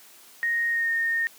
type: tone with pitch glide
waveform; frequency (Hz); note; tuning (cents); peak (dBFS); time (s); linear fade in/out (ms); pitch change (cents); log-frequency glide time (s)
sine; 1864.7 to 1838; A#6 to A#6; 0 to -25; -22; 0.43-1.27; 0; -25; 0.7-0.9
effects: white hiss -51 dBFS RMS until 1.38 s + high-pass 200 Hz 12 dB/octave